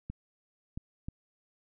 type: clicks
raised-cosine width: 5 ms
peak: -25 dBFS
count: 3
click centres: 0.1 / 0.775 / 1.085 s
effects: none